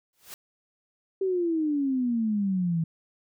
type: noise with exponential growth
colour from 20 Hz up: white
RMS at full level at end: -38 dBFS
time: 0.13-0.34 s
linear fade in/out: 1 ms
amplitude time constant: 45 ms
type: exponential sweep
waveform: sine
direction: down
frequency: 390 to 160.1 Hz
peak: -23 dBFS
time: 1.21-2.84 s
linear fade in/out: 5 ms
effects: none